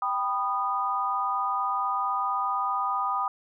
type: chord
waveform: sine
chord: G augmented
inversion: none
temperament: equal with one note detuned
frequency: 784 / 987.8 / 1232.3 Hz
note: G5 / B5 / D#6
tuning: 0 / 0 / -17 cents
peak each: -31 / -30 / -27 dBFS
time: 0.02-3.28 s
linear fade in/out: 2 ms
effects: none